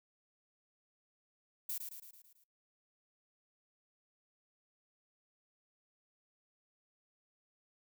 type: noise with echo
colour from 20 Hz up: violet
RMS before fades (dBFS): -39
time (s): 1.69-1.78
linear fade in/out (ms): 5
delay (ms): 110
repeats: 6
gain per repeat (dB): -5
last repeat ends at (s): 2.44
effects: noise-tail reverb RT60 0.2 s tail -26 dB re dry